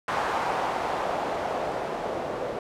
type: noise with low-pass filter sweep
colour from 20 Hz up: blue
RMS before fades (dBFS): -29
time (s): 0.08-2.59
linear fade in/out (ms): 2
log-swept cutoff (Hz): 950 to 530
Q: 1.8
effects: none